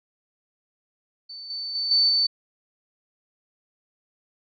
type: tone with level steps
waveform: sine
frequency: 4525 Hz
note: C#8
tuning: 35 cents sharp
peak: -36 / -29 / -24 / -16 / -18 dBFS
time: 1.29-2.27 s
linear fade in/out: 10 ms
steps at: 1.5 / 1.75 / 1.91 / 2.09 s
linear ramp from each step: 2 ms
effects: none